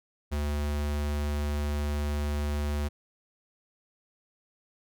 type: tone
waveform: square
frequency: 73.42 Hz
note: D2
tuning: in tune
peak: -28 dBFS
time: 0.31-2.89 s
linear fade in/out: 20 ms
effects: none